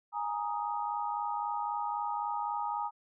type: chord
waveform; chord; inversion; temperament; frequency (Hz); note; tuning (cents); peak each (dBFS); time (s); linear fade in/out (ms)
sine; Ab suspended second; none; just; 830.6 / 934.4 / 1245.9; Ab5 / Bb5 / Eb6; 0 / +4 / +2; -35 / -35 / -38; 0.12-2.91; 50
effects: none